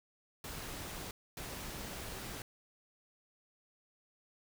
pink noise bursts at uneven times, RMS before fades -44 dBFS, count 2, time 0.44-1.11 / 1.37-2.42 s, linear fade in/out 2 ms, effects none

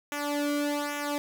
sawtooth tone with flanger, 290.8 Hz, D4, 17 cents flat, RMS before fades -30 dBFS, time 0.12-1.18 s, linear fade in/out 0 ms, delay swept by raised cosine 0.22 to 1.13 ms, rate 1.2 Hz, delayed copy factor -0.8, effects none

